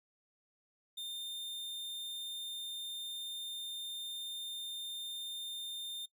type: tone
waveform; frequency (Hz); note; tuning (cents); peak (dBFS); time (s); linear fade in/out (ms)
45% pulse; 3619; A7; +48; -40; 0.97-6.06; 10
effects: noise-tail reverb RT60 0.1 s tail -19 dB re dry